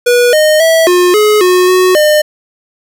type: tone with pitch steps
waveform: square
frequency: 486 / 615 / 652 / 357.8 / 423.1 / 363.6 / 368.4 / 605 Hz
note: B4 / D#5 / E5 / F4 / G#4 / F#4 / F#4 / D#5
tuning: -28 / -20 / -19 / +42 / +32 / -30 / -7 / -49 cents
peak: -6 dBFS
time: 0.06-2.22 s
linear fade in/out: 10 ms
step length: 270 ms
effects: none